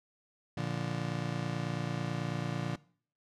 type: chord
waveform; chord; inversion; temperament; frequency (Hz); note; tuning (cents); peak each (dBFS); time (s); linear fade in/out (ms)
35% pulse; Bb major; none; just; 116.54 / 145.68 / 174.81; Bb2 / D3 / F3; 0 / -14 / +2; -37 / -34 / -36; 0.57-2.76; 5
effects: noise-tail reverb RT60 0.5 s tail -21 dB re dry + low-pass 6000 Hz 12 dB/octave